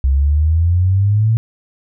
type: exponential sweep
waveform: sine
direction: up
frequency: 65.41 to 114.7 Hz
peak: -10 dBFS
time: 0.04-1.37 s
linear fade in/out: 0 ms
effects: none